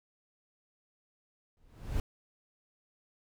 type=noise with exponential growth; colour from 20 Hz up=brown; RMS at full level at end=-29 dBFS; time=1.57-2 s; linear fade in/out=1 ms; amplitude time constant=92 ms; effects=none